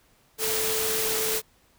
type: tone in noise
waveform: sine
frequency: 440 Hz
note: A4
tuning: in tune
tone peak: -30 dBFS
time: 0.38-1.42 s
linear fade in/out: 50 ms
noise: white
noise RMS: -27 dBFS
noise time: 0.38-1.42 s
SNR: -6 dB
effects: pink hiss -62 dBFS RMS until 1.78 s